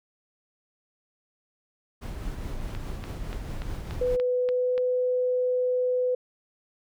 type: noise with tremolo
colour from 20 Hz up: brown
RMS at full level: -32 dBFS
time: 2.01-4.17 s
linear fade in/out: 20 ms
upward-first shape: triangle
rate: 4.8 Hz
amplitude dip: 35%
type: click train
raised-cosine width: 0.3 ms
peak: -22 dBFS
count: 8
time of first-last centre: 2.75-4.779 s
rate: 3.45 Hz
type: tone with pitch glide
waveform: sine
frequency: 498.2 to 501.4 Hz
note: B4 to B4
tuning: +15 to +26 cents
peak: -22 dBFS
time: 4.01-6.15 s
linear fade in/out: 5 ms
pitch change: +11 cents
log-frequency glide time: 4.39-4.77 s
effects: none